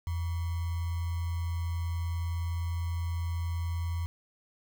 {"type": "tone with sample-and-hold", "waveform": "sine", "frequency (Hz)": 84.7, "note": "E2", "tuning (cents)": 48, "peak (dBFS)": -29, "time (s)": [0.07, 4.06], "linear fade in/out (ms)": 0, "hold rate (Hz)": 1050, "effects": []}